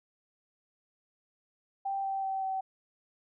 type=tone with pitch steps; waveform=sine; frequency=784 / 777.7 / 771.4 / 765.2 Hz; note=G5 / G5 / G5 / G5; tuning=0 / -14 / -28 / -42 cents; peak=-30 dBFS; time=1.85-2.61 s; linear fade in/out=10 ms; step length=190 ms; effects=none